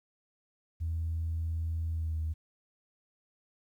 sine tone with pitch glide, 81.8 to 79.06 Hz, E2 to D#2, -13 to +28 cents, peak -29 dBFS, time 0.8-2.34 s, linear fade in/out 20 ms, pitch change -59 cents, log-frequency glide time 1.9-2.2 s, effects tanh soft clip ceiling -26 dBFS + 11-bit

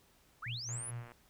sine linear sweep, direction up, 1067 to 10670 Hz, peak -40 dBFS, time 0.42-0.91 s, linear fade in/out 10 ms
sine tone with tremolo, 119.2 Hz, A#2, 39 cents sharp, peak -38 dBFS, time 0.46-1.08 s, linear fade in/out 5 ms, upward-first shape sine, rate 4.5 Hz, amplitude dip 85%
click train, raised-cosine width 0.5 ms, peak -38 dBFS, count 52, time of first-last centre 0.69-1.119 s, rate 119 Hz
effects pink hiss -67 dBFS RMS until 1.29 s

